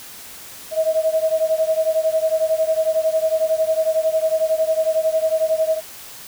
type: beating tone pair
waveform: sine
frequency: 634 / 645 Hz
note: D#5 / E5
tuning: +32 / -38 cents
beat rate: 11 Hz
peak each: -18 / -20 dBFS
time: 0.71-5.81 s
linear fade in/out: 50 ms
effects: white hiss -38 dBFS RMS until 6.27 s